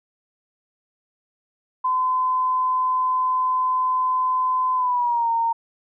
sine tone with pitch glide, 1021 to 920.2 Hz, C6 to A#5, -43 to -23 cents, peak -18 dBFS, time 1.84-5.53 s, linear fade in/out 10 ms, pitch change -180 cents, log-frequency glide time 4.75-5.3 s, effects none

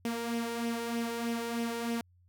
sawtooth tone with flanger, 233.1 Hz, A#3, in tune, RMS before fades -34 dBFS, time 0.05-2.01 s, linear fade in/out 2 ms, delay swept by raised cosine 0.34 to 2.24 ms, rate 3.2 Hz, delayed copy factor +0.5, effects added 89 Hz sine -61 dBFS peak until 2.28 s

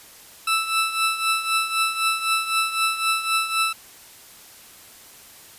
20% pulse tone with tremolo, 1320 Hz, E6, 2 cents sharp, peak -12 dBFS, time 0.47-3.73 s, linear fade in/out 5 ms, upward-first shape triangle, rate 3.9 Hz, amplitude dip 75%, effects white hiss -46 dBFS RMS until 5.58 s + resampled to 32000 Hz

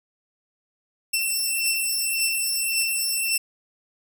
10% pulse beating tone pair, 2687 / 2688.8 Hz, E7 / E7, +33 / +34 cents, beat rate 1.8 Hz, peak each -18 / -15 dBFS, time 1.13-3.38 s, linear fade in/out 10 ms, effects none

